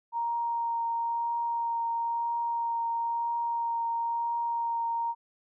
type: tone with vibrato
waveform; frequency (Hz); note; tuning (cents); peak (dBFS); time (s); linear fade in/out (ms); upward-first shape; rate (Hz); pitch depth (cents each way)
sine; 932.3; A#5; 0; -27; 0.12-5.15; 50; triangle; 1; 11
effects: none